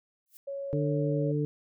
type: noise with exponential growth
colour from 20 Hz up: violet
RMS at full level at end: -46 dBFS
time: 0.26-0.37 s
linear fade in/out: 0 ms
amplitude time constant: 23 ms
type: tone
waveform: sine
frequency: 555 Hz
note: C#5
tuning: 2 cents sharp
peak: -33 dBFS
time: 0.47-1.32 s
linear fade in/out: 10 ms
type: harmonic tone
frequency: 148.1 Hz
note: D3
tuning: 15 cents sharp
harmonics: 1 / 2 / 3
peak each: -28 / -32 / -32 dBFS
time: 0.73-1.45 s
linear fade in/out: 0 ms
effects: none